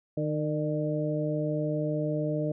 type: harmonic tone with a mistuned harmonic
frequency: 152.8 Hz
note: D#3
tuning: 31 cents flat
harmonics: 1 / 2 / 3 / 4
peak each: -30 / -32 / -35 / -32 dBFS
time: 0.17-2.52 s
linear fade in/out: 5 ms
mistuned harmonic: 4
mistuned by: -26 cents
effects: none